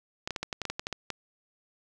clicks, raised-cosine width 0.2 ms, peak -15 dBFS, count 12, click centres 0.275 / 0.307 / 0.362 / 0.43 / 0.528 / 0.617 / 0.653 / 0.7 / 0.795 / 0.869 / 0.927 / 1.103 s, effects none

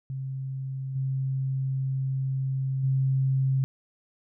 sine tone with level steps, 133.4 Hz, C3, 34 cents sharp, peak -30 / -25 / -21 dBFS, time 0.1-3.64 s, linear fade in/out 0 ms, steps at 0.95 / 2.83 s, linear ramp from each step 10 ms, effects none

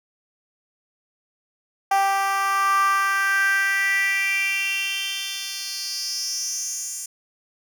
10% pulse tone with high-pass filter sweep, 392 Hz, G4, in tune, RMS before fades -23 dBFS, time 1.91-7.06 s, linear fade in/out 5 ms, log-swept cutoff 790 to 7600 Hz, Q 5.6, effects none

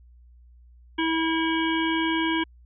harmonic tone, 324.5 Hz, E4, 27 cents flat, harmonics 1 / 3 / 5 / 7 / 9 / 10, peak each -24 / -29 / -31 / -32 / -34 / -34 dBFS, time 0.98-2.44 s, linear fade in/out 10 ms, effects added 60 Hz sine -49 dBFS peak until 2.65 s

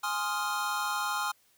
square chord, F minor seventh, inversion first, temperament equal, 830.6 / 1046.5 / 1244.5 / 1396.9 Hz, Ab5 / C6 / Eb6 / F6, 0 / 0 / 0 / 0 cents, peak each -36 / -36 / -36 / -35 dBFS, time 0.03-1.32 s, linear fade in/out 10 ms, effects white hiss -66 dBFS RMS until 1.57 s

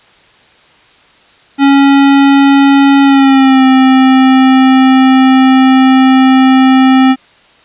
square tone with pitch glide, 277.2 to 262.1 Hz, C#4 to C4, 0 to +3 cents, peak -4 dBFS, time 1.58-7.16 s, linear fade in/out 50 ms, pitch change -97 cents, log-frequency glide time 3.03-3.65 s, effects white hiss -44 dBFS RMS until 7.64 s + resampled to 8000 Hz

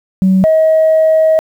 sine tone pair in turn, 188.9 / 635.4 Hz, F#3 / D#5, +36 / +36 cents, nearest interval octave + major sixth, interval 2100 cents, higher second, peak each -5 dBFS, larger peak neither, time 0.22-0.44 / 0.44-1.39 s, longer second, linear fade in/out 0 ms, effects tanh soft clip ceiling -3 dBFS + 7-bit

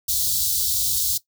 white band-stop noise, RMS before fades -22 dBFS, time 0.08-1.18 s, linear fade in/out 10 ms, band 130 to 3600 Hz, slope 48 dB/octave, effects noise-tail reverb RT60 0.1 s tail -17 dB re dry

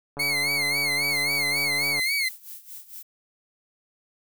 click train, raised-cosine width 1 ms, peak -23 dBFS, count 262, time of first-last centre 0.17-1.995 s, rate 143 Hz
30% pulse tone with vibrato, 2158 Hz, C#7, 47 cents flat, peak -20 dBFS, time 0.19-2.29 s, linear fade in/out 10 ms, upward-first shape sine, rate 3.7 Hz, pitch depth 96 cents each way
violet noise with tremolo, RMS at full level -39 dBFS, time 1.1-3.03 s, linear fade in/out 10 ms, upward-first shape sine, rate 4.4 Hz, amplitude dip 80%
effects none

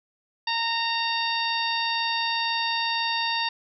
harmonic tone, 922 Hz, A#5, 19 cents flat, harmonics 1 / 2 / 3 / 4 / 5 / 6, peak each -28 / -31 / -31 / -30 / -31 / -41 dBFS, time 0.47-3.49 s, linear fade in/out 5 ms, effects none

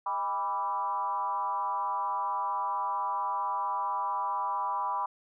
sine tone with frequency modulation, 987.8 Hz, B5, in tune, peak -28 dBFS, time 0.06-5.06 s, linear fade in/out 5 ms, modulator 180 Hz, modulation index 1, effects none

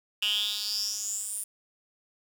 10% pulse tone with high-pass filter sweep, 207.7 Hz, G#3, in tune, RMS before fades -31 dBFS, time 0.22-1.44 s, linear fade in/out 5 ms, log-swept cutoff 2800 to 10000 Hz, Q 7.8, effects 8-bit

